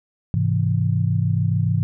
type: chord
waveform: sine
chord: Ab augmented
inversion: none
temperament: equal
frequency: 103.83 / 130.81 / 164.81 Hz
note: Ab2 / C3 / E3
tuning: 0 / 0 / 0 cents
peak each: -20 / -22 / -22 dBFS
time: 0.34-1.83 s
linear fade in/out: 0 ms
effects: none